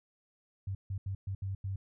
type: tone bursts at uneven times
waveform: sine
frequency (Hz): 97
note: G2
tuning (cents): -18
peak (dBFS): -33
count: 6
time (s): 0.67-0.75 / 0.9-0.98 / 1.06-1.15 / 1.27-1.35 / 1.42-1.55 / 1.64-1.76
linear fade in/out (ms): 5
effects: none